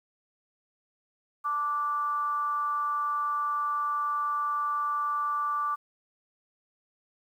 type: tone with frequency modulation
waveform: sine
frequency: 1171 Hz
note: D6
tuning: 5 cents flat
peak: -26 dBFS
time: 1.44-5.76 s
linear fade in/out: 20 ms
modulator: 292 Hz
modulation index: 0.35
effects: 10-bit